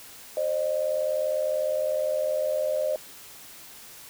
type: tone pair together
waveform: sine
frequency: 530 / 609.9 Hz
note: C5 / D#5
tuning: +22 / -35 cents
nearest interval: major second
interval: 243 cents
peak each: -28 / -25 dBFS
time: 0.37-2.96 s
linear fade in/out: 2 ms
effects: white hiss -46 dBFS RMS until 4.09 s